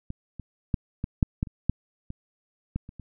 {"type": "clicks", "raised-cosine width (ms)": 5, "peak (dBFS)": [-21, -25, -11, -16, -7, -12, -28, -9, -23, -16, -29, -28], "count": 12, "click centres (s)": [0.104, 0.397, 0.742, 1.041, 1.228, 1.429, 1.472, 1.696, 2.104, 2.76, 2.891, 2.997], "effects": []}